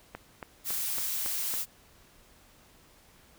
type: click train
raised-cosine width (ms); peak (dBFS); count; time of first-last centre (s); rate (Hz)
0.5; -23; 6; 0.15-1.539; 3.6
type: noise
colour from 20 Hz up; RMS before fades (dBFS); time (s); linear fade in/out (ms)
blue; -32; 0.64-1.66; 50
effects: pink hiss -59 dBFS RMS until 3.38 s